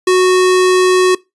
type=tone; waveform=square; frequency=368.5 Hz; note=F#4; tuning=7 cents flat; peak=-8 dBFS; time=0.07-1.15 s; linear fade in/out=5 ms; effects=noise-tail reverb RT60 0.2 s tail -21 dB re dry + resampled to 24000 Hz